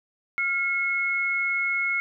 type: tone pair together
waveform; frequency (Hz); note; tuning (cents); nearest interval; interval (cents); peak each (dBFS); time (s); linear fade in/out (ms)
sine; 1396.9 / 2178; F6 / C#7; 0 / -31; minor sixth; 769; -30 / -23; 0.38-2; 0
effects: none